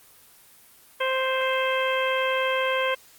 harmonic tone with a mistuned harmonic, 523.3 Hz, C5, in tune, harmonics 1 / 2 / 3 / 4 / 5 / 6, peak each -25 / -28 / -30 / -31 / -32 / -33 dBFS, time 1-2.95 s, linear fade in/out 10 ms, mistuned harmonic 6, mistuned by +21 cents, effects white hiss -53 dBFS RMS until 3.18 s + Opus 24 kbps

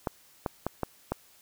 clicks, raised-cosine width 1 ms, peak -14 dBFS, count 5, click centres 0.072 / 0.462 / 0.666 / 0.833 / 1.12 s, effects white hiss -59 dBFS RMS until 1.41 s

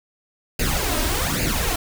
pink noise with flanger, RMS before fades -22 dBFS, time 0.59-1.76 s, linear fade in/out 5 ms, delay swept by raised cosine 0.43 to 3.23 ms, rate 1.2 Hz, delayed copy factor +0.75, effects none

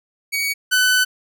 sawtooth tone pair in turn, 2253 / 1503.7 Hz, C#7 / F#6, +28 / +28 cents, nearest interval perfect fifth, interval 700 cents, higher first, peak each -16 / -10 dBFS, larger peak second, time 0.32-0.54 / 0.71-1.05 s, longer second, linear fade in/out 20 ms, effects none

